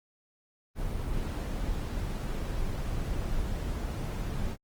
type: noise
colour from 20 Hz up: brown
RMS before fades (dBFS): -32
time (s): 0.75-4.57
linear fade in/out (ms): 50
effects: Opus 24 kbps